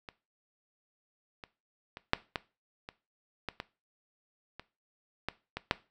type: clicks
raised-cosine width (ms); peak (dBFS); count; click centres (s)
0.3; -26 / -27 / -26 / -7 / -15 / -25 / -18 / -20 / -26 / -16 / -19 / -8; 12; 0.088 / 1.438 / 1.971 / 2.134 / 2.358 / 2.889 / 3.487 / 3.601 / 4.596 / 5.286 / 5.57 / 5.711
effects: noise-tail reverb RT60 0.3 s tail -18 dB re dry